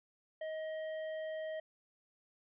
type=tone with tanh clipping; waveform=sine; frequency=630 Hz; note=D#5; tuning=21 cents sharp; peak=-40 dBFS; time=0.41-1.6 s; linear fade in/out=5 ms; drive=11 dB; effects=resampled to 8000 Hz